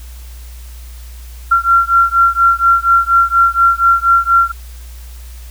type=beating tone pair; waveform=sine; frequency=1369 / 1373.2 Hz; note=F6 / F6; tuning=-35 / -30 cents; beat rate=4.2 Hz; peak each=-11 dBFS; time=1.51-4.52 s; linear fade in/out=10 ms; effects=added 60 Hz sine -29 dBFS peak until 5.5 s + white hiss -42 dBFS RMS until 5.5 s